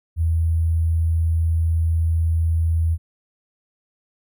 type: tone with sample-and-hold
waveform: sine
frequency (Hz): 82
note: E2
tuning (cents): -9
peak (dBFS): -16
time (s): 0.16-2.98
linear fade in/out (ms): 50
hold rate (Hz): 11025
effects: none